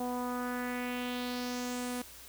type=tone with low-pass filter sweep; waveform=sawtooth; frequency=246.9 Hz; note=B3; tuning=in tune; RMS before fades=-36 dBFS; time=0-2.02 s; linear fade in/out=5 ms; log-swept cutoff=790 to 11000 Hz; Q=2.6; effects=added 60 Hz sine -60 dBFS peak until 2.28 s + white hiss -51 dBFS RMS until 2.28 s